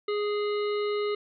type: harmonic tone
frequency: 415.3 Hz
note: G#4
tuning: in tune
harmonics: 1 / 3 / 5 / 7 / 9 / 10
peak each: -26 / -36 / -40 / -43 / -45 / -46 dBFS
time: 0.08-1.15 s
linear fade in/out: 5 ms
effects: none